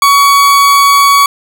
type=tone; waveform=40% pulse; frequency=1126 Hz; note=C#6; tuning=27 cents sharp; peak=-3 dBFS; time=0.02-1.26 s; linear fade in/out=2 ms; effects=none